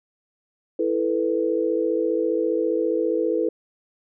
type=chord; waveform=sine; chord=E suspended fourth; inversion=none; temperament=just; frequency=329.6 / 439.5 / 494.4 Hz; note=E4 / A4 / B4; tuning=0 / -2 / +2 cents; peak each=-24 dBFS; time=0.79-3.49 s; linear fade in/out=5 ms; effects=none